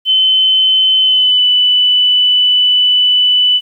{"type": "tone with pitch glide", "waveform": "sine", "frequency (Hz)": [3057, 2985], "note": ["G7", "F#7"], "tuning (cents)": [-44, 15], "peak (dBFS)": -7, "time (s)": [0.05, 3.61], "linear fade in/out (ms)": 50, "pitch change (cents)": -41, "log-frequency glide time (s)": [1, 1.44], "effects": ["8-bit"]}